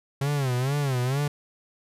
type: tone with vibrato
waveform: 45% pulse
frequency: 134.2 Hz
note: C3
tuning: 44 cents sharp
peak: -23 dBFS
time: 0.21-1.28 s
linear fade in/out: 5 ms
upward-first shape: sine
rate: 2.2 Hz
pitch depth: 150 cents each way
effects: resampled to 32000 Hz